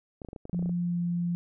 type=clicks; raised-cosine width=2 ms; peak=-27 dBFS; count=12; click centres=0.218 / 0.248 / 0.287 / 0.331 / 0.362 / 0.454 / 0.496 / 0.546 / 0.593 / 0.626 / 0.659 / 0.694 s
type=tone with pitch glide; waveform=sine; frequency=174.8 to 173.49 Hz; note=F3 to F3; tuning=+2 to -11 cents; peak=-26 dBFS; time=0.53-1.35 s; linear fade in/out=0 ms; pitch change=-13 cents; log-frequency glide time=0.82-1 s
effects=none